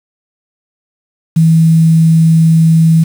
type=tone with quantisation; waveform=sine; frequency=162.4 Hz; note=E3; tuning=26 cents flat; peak=-4 dBFS; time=1.36-3.04 s; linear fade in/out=10 ms; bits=5; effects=none